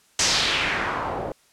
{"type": "noise with low-pass filter sweep", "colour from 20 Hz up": "white", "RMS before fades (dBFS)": -24, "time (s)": [0.19, 1.32], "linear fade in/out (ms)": 2, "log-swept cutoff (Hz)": [6600, 540], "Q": 1.9, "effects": ["white hiss -59 dBFS RMS until 1.52 s", "low-pass 10000 Hz 12 dB/octave"]}